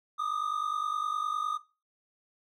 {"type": "tone pair together", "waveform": "triangle", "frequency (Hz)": [1197, 1246.8], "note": ["D6", "D#6"], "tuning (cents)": [33, 3], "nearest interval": "minor second", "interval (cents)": 70, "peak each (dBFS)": [-31, -30], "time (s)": [0.18, 1.58], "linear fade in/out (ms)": 20, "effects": ["noise-tail reverb RT60 0.3 s tail -18 dB re dry"]}